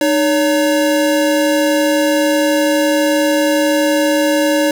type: tone pair together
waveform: square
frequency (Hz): 305.4 / 564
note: D#4 / C#5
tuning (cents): -32 / +30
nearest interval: major seventh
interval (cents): 1062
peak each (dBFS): -15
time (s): 0.01-4.71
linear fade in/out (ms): 2
effects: 8-bit